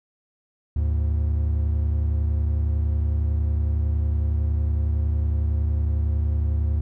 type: tone pair together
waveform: triangle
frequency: 74.6 / 105.5 Hz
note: D2 / G#2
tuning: +28 / +28 cents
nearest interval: tritone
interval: 600 cents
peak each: -18 / -26 dBFS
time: 0.76-6.81 s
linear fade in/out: 5 ms
effects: none